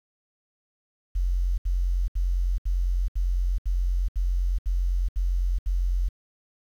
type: tone bursts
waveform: sine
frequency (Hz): 44.59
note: F1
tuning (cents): +37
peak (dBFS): -21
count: 10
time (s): 1.15-6.089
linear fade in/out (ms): 10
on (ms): 430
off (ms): 71
effects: 9-bit